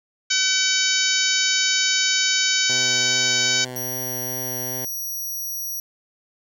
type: harmonic tone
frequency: 760 Hz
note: F#5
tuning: 46 cents sharp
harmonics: 2 / 3 / 4 / 5 / 6 / 7 / 8 / 9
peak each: -26 / -26 / -26 / -26 / -26 / -26 / -26 / -26 dBFS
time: 0.3-3.65 s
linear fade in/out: 10 ms
type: tone with vibrato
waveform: 10% pulse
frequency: 126.6 Hz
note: B2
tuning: 43 cents sharp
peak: -23 dBFS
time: 2.69-4.85 s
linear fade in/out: 5 ms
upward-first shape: triangle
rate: 2.5 Hz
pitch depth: 24 cents each way
type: tone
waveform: 10% pulse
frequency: 5780 Hz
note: F#8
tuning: 41 cents flat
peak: -21 dBFS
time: 3.76-5.8 s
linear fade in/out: 2 ms
effects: none